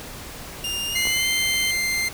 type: tone with pitch glide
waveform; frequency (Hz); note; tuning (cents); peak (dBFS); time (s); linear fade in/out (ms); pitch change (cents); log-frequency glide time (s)
sawtooth; 2807 to 3097; F7 to G7; +8 to -22; -22; 0.64-1.71; 2; +170; 0.88-1.28
type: tone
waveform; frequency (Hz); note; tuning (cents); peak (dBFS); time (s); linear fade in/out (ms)
sawtooth; 2093; C7; 0; -18; 0.95-2.09; 10
type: clicks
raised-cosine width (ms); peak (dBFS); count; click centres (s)
1; -19; 2; 1.054 / 1.071
effects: pink hiss -37 dBFS RMS until 2.13 s

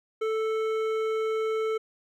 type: tone with hard clipping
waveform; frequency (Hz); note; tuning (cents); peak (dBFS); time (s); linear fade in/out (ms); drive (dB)
sine; 440; A4; 0; -27; 0.21-1.78; 10; 11
effects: none

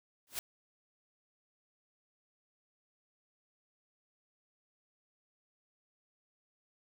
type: noise with exponential growth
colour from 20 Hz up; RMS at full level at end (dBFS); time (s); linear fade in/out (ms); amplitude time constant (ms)
white; -33; 0.27-0.39; 1; 24
effects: none

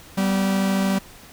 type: tone pair together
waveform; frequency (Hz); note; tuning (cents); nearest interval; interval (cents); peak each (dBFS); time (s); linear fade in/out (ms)
45% pulse; 193.7 / 246.9; G3 / B3; -20 / 0; major third; 420; -19 / -28; 0.17-0.99; 10
effects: pink hiss -45 dBFS RMS until 1.32 s

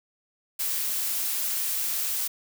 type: noise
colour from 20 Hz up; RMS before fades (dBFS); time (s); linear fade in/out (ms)
blue; -28; 0.59-2.28; 10
effects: none

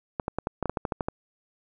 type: clicks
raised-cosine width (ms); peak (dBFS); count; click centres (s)
1; -13; 12; 0.198 / 0.281 / 0.386 / 0.471 / 0.627 / 0.657 / 0.696 / 0.772 / 0.852 / 0.922 / 1.008 / 1.085
effects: none

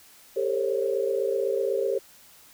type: tone cluster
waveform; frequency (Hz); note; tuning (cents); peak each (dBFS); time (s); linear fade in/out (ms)
sine; 397.4 / 453.2 / 533 / 561; G4 / A#4 / C5 / C#5; +24 / -49 / +32 / +21; -27 / -28 / -28 / -36; 0.36-1.99; 10
effects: white hiss -53 dBFS RMS until 2.53 s

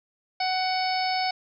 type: harmonic tone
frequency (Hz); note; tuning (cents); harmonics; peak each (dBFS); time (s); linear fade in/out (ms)
745; F#5; +12; 1 / 2 / 3 / 4 / 5 / 6 / 7; -25 / -38 / -32 / -41 / -40 / -33 / -33; 0.4-1.31; 5
effects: none

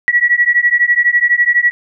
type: beating tone pair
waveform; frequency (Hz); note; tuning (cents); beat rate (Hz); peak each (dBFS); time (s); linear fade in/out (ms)
sine; 1926 / 1938; B6 / B6; -44 / -33; 12; -12; 0.08-1.71; 0
effects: none

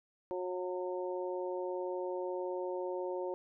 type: harmonic tone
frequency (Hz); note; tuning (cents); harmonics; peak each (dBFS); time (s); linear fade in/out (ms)
181.7; F#3; -31; 2 / 3 / 4 / 5; -37 / -39 / -49 / -44; 0.31-3.34; 0
effects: none

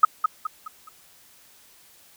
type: tone with echo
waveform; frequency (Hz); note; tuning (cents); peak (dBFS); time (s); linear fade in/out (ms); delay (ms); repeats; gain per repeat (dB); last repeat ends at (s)
sine; 1268; D#6; +32; -7; 0.03-0.05; 5; 210; 4; -8; 0.89
effects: white hiss -54 dBFS RMS until 2.16 s

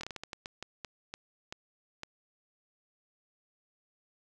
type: slowing click train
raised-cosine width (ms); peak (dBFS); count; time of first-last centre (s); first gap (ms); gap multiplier
0.2; -22; 13; 0.01-2.034; 24; 1.32
effects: none

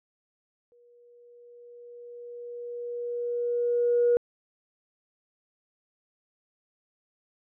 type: tone with exponential growth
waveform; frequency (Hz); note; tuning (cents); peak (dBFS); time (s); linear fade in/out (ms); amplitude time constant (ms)
sine; 480; B4; -49; -17; 0.72-4.17; 0; 750
effects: tanh soft clip ceiling -14 dBFS

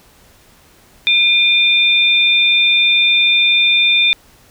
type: tone pair together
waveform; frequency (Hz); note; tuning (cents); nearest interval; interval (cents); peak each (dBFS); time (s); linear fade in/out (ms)
sine; 2417 / 3584; D7 / A7; +49 / +31; perfect fifth; 682; -12; 1.07-4.13; 0
effects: pink hiss -48 dBFS RMS until 4.5 s

